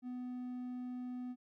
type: tone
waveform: triangle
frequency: 249.2 Hz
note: B3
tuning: 16 cents sharp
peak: -38 dBFS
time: 0.02-1.36 s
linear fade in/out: 50 ms
effects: none